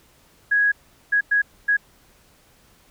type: tone bursts at uneven times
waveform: sine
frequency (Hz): 1661.2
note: G#6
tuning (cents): 0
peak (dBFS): -15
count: 4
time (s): 0.51-0.72 / 1.12-1.21 / 1.31-1.42 / 1.68-1.77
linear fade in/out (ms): 10
effects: pink hiss -56 dBFS RMS until 2.9 s